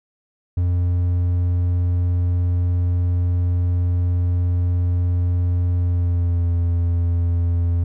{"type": "tone with pitch glide", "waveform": "triangle", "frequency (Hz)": [88.3, 85.94], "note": ["F2", "F2"], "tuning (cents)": [20, -27], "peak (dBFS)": -14, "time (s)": [0.57, 7.84], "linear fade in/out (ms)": 5, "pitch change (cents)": -47, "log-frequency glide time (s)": [5.77, 6.49], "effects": []}